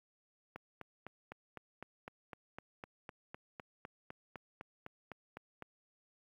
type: click train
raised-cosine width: 0.5 ms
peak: -30 dBFS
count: 21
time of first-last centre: 0.56-5.623 s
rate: 3.95 Hz
effects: high-pass 80 Hz 12 dB/octave + 11-bit